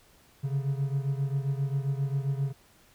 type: beating tone pair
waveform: triangle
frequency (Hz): 136 / 143.5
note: C#3 / D3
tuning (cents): -33 / -40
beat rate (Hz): 7.5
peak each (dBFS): -26 / -30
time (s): 0.43-2.53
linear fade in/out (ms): 20
effects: pink hiss -60 dBFS RMS until 2.94 s